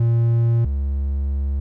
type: tone pair in turn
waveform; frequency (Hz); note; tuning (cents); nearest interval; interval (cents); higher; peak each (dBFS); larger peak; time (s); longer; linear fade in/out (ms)
triangle; 116.54 / 69.3; A#2 / C#2; 0 / 0; major sixth; 900; first; -12 / -17; first; 0-0.65 / 0.65-1.6; second; 5
effects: none